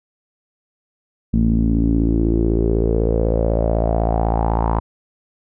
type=tone with low-pass filter sweep; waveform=sawtooth; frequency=56 Hz; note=A1; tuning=31 cents sharp; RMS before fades=-17 dBFS; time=1.33-4.8 s; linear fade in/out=10 ms; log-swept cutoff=220 to 970 Hz; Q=5.3; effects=none